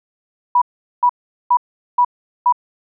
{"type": "tone bursts", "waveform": "sine", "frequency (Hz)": 978, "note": "B5", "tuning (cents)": -17, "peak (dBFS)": -9, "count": 5, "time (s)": [0.55, 2.525], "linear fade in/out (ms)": 5, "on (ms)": 67, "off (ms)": 410, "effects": []}